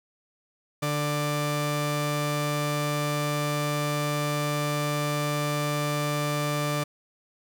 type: tone pair together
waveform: sawtooth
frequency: 147.5 / 590 Hz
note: D3 / D5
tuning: +8 / +8 cents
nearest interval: 2 octaves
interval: 2400 cents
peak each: -23 / -24 dBFS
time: 0.82-6.84 s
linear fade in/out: 10 ms
effects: none